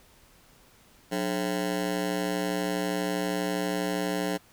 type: ring-modulated tone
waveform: 20% pulse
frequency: 240 Hz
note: B3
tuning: 49 cents flat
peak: -19 dBFS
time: 1.11-4.38 s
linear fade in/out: 20 ms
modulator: 56.2 Hz
effects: pink hiss -58 dBFS RMS until 4.52 s